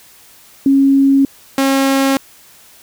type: tone pair in turn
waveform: sine / sawtooth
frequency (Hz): 273.9 / 271.1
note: C#4 / C#4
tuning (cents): -21 / -38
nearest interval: unison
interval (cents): 17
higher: first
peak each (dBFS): -7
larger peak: neither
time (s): 0.66-1.25 / 1.58-2.17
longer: neither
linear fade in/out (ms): 2
effects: white hiss -44 dBFS RMS until 2.82 s